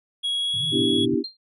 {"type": "tone with pitch glide", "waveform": "triangle", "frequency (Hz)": [3322, 3349], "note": ["G#7", "G#7"], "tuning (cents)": [0, 14], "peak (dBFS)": -21, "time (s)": [0.23, 1.06], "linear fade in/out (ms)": 20, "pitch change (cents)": 14, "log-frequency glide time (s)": [0.37, 0.62]}
{"type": "band-pass noise", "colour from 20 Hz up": "white", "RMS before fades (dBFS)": -34, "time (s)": [0.53, 1.15], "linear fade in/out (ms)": 10, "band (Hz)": [100, 160], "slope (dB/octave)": 96}
{"type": "chord", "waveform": "sine", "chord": "E minor seventh", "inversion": "second", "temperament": "equal", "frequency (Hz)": [246.9, 293.7, 329.6, 392], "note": ["B3", "D4", "E4", "G4"], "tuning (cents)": [0, 0, 0, 0], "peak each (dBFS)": -25, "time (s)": [0.71, 1.24], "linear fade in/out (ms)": 50}
{"type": "tone with exponential decay", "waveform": "sine", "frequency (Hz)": 4186, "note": "C8", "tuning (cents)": 0, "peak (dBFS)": -26, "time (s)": [1.24, 1.37], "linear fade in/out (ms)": 5, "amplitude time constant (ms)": 28}
{"effects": ["resampled to 32000 Hz"]}